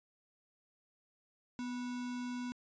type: tone with sample-and-hold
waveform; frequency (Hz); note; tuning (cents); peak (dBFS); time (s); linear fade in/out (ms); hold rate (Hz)
sine; 246.9; B3; 0; -37; 1.59-2.52; 0; 1225
effects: resampled to 16000 Hz